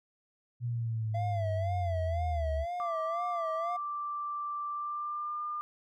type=linear sweep; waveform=sine; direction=down; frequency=121.4 to 69.9 Hz; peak=-30 dBFS; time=0.6-2.66 s; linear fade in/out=50 ms
type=tone with vibrato; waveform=triangle; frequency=675 Hz; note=E5; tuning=41 cents sharp; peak=-31 dBFS; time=1.14-3.77 s; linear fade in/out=10 ms; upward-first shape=sine; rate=2 Hz; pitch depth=96 cents each way
type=tone with pitch glide; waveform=sine; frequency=1174.7 to 1203.5 Hz; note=D6 to D6; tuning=0 to +42 cents; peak=-33 dBFS; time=2.8-5.61 s; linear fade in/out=0 ms; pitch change=+42 cents; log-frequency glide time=4.7-5.41 s
effects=none